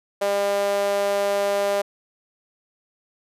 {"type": "tone with high-pass filter", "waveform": "sawtooth", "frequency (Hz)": 200.9, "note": "G3", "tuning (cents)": 43, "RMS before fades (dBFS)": -22, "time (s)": [0.21, 1.82], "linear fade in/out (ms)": 10, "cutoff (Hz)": 550, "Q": 5.2, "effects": ["resampled to 32000 Hz"]}